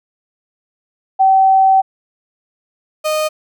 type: tone pair in turn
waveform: sine / 35% pulse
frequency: 768 / 617.2 Hz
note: G5 / D#5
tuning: -36 / -14 cents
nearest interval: major third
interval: 378 cents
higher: first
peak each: -7 / -13 dBFS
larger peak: first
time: 1.19-1.82 / 3.04-3.29 s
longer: first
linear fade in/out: 20 ms
effects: none